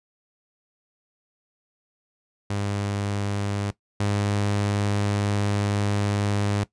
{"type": "tone pair in turn", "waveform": "sawtooth", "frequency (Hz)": [101.2, 102.08], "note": ["G#2", "G#2"], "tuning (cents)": [-44, -29], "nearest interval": "unison", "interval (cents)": 15, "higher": "second", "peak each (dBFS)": [-21, -18], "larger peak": "second", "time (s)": [[2.5, 3.71], [4, 6.64]], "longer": "second", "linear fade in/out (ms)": 5, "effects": ["noise-tail reverb RT60 0.1 s tail -17 dB re dry", "resampled to 22050 Hz"]}